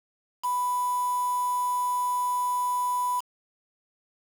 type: tone with quantisation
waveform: sine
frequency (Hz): 990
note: B5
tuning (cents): +4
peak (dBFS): -24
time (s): 0.43-3.21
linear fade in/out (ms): 20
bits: 6
effects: none